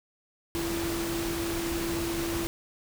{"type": "tone in noise", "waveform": "sine", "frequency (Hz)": 336.5, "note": "E4", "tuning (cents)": 36, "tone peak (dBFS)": -30, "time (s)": [0.55, 2.47], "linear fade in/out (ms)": 0, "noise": "pink", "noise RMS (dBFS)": -34, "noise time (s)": [0.55, 2.47], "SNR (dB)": 1, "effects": []}